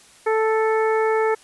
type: harmonic tone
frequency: 440 Hz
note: A4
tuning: in tune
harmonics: 1 / 2 / 3 / 4 / 5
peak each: -18 / -24 / -28 / -30 / -32 dBFS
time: 0.26-1.35 s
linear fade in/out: 10 ms
effects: white hiss -50 dBFS RMS until 1.43 s + resampled to 24000 Hz